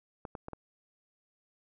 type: clicks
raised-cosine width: 1 ms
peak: -26 dBFS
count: 4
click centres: 0.252 / 0.352 / 0.484 / 0.533 s
effects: none

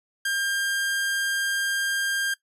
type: tone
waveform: sawtooth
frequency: 1601 Hz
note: G6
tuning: 36 cents sharp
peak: -20 dBFS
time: 0.25-2.34 s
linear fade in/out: 5 ms
effects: noise-tail reverb RT60 0.1 s tail -18 dB re dry + resampled to 32000 Hz

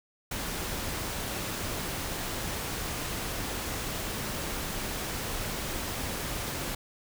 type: noise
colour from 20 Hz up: pink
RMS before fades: -34 dBFS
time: 0.31-6.75 s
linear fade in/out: 5 ms
effects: none

